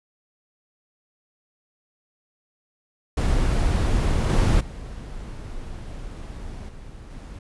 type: noise with level steps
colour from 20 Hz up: brown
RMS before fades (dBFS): -20 / -17 / -35 / -40 / -37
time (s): 3.17-7.39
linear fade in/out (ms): 5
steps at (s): 4.29 / 4.6 / 6.68 / 7.1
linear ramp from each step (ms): 10
effects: resampled to 24000 Hz